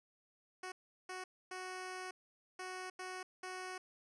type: tone bursts at uneven times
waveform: 10% pulse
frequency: 370 Hz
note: F#4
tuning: in tune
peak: -35 dBFS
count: 6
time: 0.63-0.72 / 1.09-1.24 / 1.51-2.11 / 2.59-2.9 / 2.99-3.23 / 3.43-3.78 s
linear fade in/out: 5 ms
effects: resampled to 22050 Hz